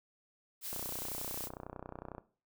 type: noise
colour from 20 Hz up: blue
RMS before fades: -41 dBFS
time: 0.61-1.5 s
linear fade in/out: 50 ms
type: click train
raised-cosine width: 1 ms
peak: -29 dBFS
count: 46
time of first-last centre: 0.73-2.182 s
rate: 31 Hz
effects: noise-tail reverb RT60 0.4 s tail -17 dB re dry